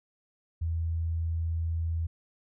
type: tone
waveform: sine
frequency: 82.41 Hz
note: E2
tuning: in tune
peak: -27 dBFS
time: 0.61-2.07 s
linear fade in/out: 10 ms
effects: none